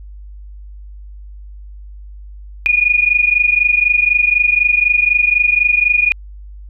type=tone pair together; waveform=sine; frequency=2438 / 2462 Hz; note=D#7 / D#7; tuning=-36 / -19 cents; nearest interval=unison; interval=17 cents; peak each=-13 dBFS; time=2.66-6.12 s; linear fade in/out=0 ms; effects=added 50 Hz sine -31 dBFS peak until 6.69 s